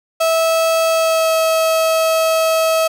35% pulse tone with pitch glide, 652 to 645.6 Hz, E5 to E5, -19 to -36 cents, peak -11 dBFS, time 0.2-2.88 s, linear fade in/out 10 ms, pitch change -17 cents, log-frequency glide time 0.84-1.34 s, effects none

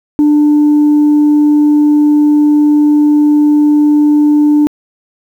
sine tone, 296.8 Hz, D4, 18 cents sharp, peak -3 dBFS, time 0.19-4.67 s, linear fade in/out 0 ms, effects tanh soft clip ceiling -3 dBFS + 7-bit

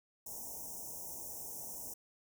white band-stop noise, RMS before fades -45 dBFS, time 0.26-1.94 s, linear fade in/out 5 ms, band 970 to 5500 Hz, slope 96 dB/octave, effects none

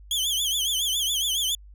sawtooth tone with vibrato, 3244 Hz, G#7, 41 cents flat, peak -20 dBFS, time 0.11-1.55 s, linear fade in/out 2 ms, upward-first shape triangle, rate 7.2 Hz, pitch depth 160 cents each way, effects added 50 Hz sine -44 dBFS peak until 1.74 s

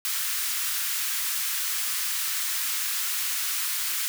white high-pass noise, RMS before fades -28 dBFS, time 0.05-4.08 s, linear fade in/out 0 ms, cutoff 1200 Hz, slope 24 dB/octave, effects none

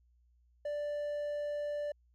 triangle tone, 587.3 Hz, D5, in tune, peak -32 dBFS, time 0.65-1.92 s, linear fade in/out 5 ms, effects added 60 Hz sine -65 dBFS peak until 2.14 s

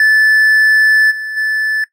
triangle tone with level steps, 1745 Hz, A6, 15 cents flat, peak -5 / -18 / -11 dBFS, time 0-1.84 s, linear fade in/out 2 ms, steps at 1.1 / 1.36 s, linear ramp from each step 20 ms, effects noise-tail reverb RT60 0.1 s tail -17 dB re dry

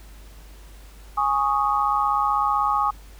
sine chord, Ab suspended fourth, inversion none, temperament equal, 830.6 / 1108.7 / 1244.5 Hz, Ab5 / Db6 / Eb6, 0 / 0 / 0 cents, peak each -23 dBFS, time 1.17-2.91 s, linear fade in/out 10 ms, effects added 50 Hz sine -42 dBFS peak until 3.19 s + pink hiss -51 dBFS RMS until 3.19 s

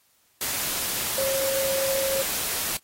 sine tone in noise, 540 Hz, C#5, 45 cents flat, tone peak -24 dBFS, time 1.18-2.22 s, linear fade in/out 2 ms, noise white, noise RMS -28 dBFS, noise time 0.41-2.77 s, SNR +1 dB, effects white hiss -64 dBFS RMS until 2.83 s + AAC 48 kbps

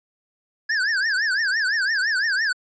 square tone with vibrato, 1653 Hz, G#6, 9 cents flat, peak -20 dBFS, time 0.69-2.53 s, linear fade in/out 10 ms, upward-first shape triangle, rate 5.9 Hz, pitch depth 220 cents each way, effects resampled to 16000 Hz

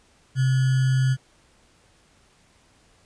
sine tone with sample-and-hold, 130.81 Hz, C3, in tune, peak -17 dBFS, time 0.35-1.17 s, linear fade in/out 50 ms, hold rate 1575 Hz, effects pink hiss -59 dBFS RMS until 3.05 s + resampled to 22050 Hz

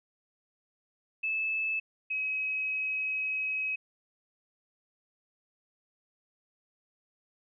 sine tone pair in turn, 2614 / 2548 Hz, E7 / D#7, -15 / +41 cents, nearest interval unison, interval 44 cents, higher first, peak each -28 / -29 dBFS, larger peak first, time 1.23-1.8 / 2.1-3.76 s, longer second, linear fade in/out 10 ms, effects none

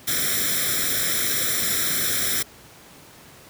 white noise with comb filter, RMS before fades -23 dBFS, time 0.07-2.43 s, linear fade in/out 10 ms, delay 0.54 ms, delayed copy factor +1, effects pink hiss -47 dBFS RMS until 3.49 s + high-pass 80 Hz 12 dB/octave

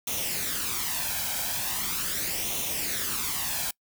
white noise with flanger, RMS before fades -30 dBFS, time 0.07-3.71 s, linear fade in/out 5 ms, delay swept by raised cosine 0.31 to 1.29 ms, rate 0.4 Hz, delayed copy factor +0.6, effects noise-tail reverb RT60 0.1 s tail -25 dB re dry

